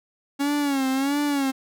45% pulse tone with vibrato, 277.2 Hz, C#4, in tune, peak -21 dBFS, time 0.39-1.52 s, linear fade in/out 20 ms, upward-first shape sine, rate 1.5 Hz, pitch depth 92 cents each way, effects none

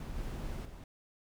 brown noise with level steps, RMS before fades -41 / -39 / -47 dBFS, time 0-0.84 s, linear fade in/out 2 ms, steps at 0.16 / 0.65 s, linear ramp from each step 5 ms, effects none

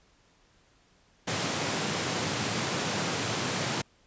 pink high-pass noise, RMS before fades -30 dBFS, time 1.27-3.82 s, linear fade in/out 10 ms, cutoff 100 Hz, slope 48 dB/octave, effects pink hiss -64 dBFS RMS until 4.06 s + resampled to 16000 Hz

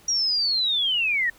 sine linear sweep, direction down, 5730 to 1812 Hz, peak -20 dBFS, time 0.08-1.3 s, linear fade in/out 5 ms, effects pink hiss -53 dBFS RMS until 1.38 s

